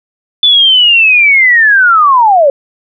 sine linear sweep, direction down, 3500 to 533 Hz, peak -3 dBFS, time 0.43-2.5 s, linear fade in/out 2 ms, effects none

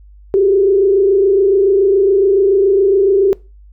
sine tone with frequency modulation, 392 Hz, G4, in tune, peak -8 dBFS, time 0.34-3.33 s, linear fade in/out 0 ms, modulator 27.1 Hz, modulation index 0.83, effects noise-tail reverb RT60 0.3 s tail -23 dB re dry + added 50 Hz sine -38 dBFS peak until 3.72 s

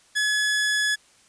sawtooth tone, 1699 Hz, G#6, 39 cents sharp, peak -17 dBFS, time 0.15-0.96 s, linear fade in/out 20 ms, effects white hiss -57 dBFS RMS until 1.28 s + resampled to 22050 Hz

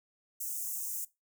white high-pass noise, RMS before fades -37 dBFS, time 0.4-1.05 s, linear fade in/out 10 ms, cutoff 6300 Hz, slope 48 dB/octave, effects noise-tail reverb RT60 0.2 s tail -19 dB re dry

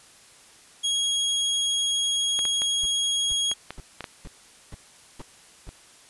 sawtooth tone, 3296 Hz, G#7, 14 cents flat, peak -19 dBFS, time 0.83-3.54 s, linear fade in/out 20 ms
clicks, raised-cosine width 0.3 ms, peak -17 dBFS, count 7, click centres 2.391 / 2.453 / 2.619 / 3.515 / 3.706 / 4.007 / 4.042 s
brown noise bursts, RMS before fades -37 dBFS, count 7, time 2.83-5.691 s, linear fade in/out 0 ms, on 23 ms, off 450 ms
effects white hiss -52 dBFS RMS until 6.09 s + resampled to 24000 Hz

